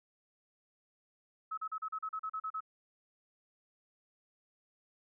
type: tone bursts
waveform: sine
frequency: 1289 Hz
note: E6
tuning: 39 cents flat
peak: -35 dBFS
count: 11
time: 1.51-2.606 s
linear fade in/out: 10 ms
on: 66 ms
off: 37 ms
effects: none